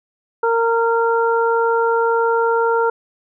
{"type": "harmonic tone", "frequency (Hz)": 460.9, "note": "A#4", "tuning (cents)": -20, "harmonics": [1, 2, 3], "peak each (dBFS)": [-16, -19, -21], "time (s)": [0.43, 2.9], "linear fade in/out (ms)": 5, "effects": []}